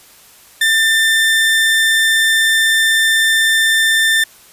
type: tone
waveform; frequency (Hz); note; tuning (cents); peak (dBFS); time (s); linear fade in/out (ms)
30% pulse; 1788; A6; +27; -8; 0.61-4.24; 5
effects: white hiss -44 dBFS RMS until 4.52 s + resampled to 32000 Hz